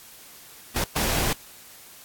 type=noise bursts at uneven times; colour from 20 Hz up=pink; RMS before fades=-24 dBFS; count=2; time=0.76-0.84 / 0.96-1.33 s; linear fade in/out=2 ms; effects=white hiss -47 dBFS RMS until 2.04 s + AAC 64 kbps